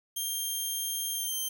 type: tone with pitch glide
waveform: 5% pulse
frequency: 3191 to 3129 Hz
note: G7 to G7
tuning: +30 to -4 cents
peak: -23 dBFS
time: 0.16-1.49 s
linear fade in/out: 10 ms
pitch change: -34 cents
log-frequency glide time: 1.13-1.37 s
effects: 9-bit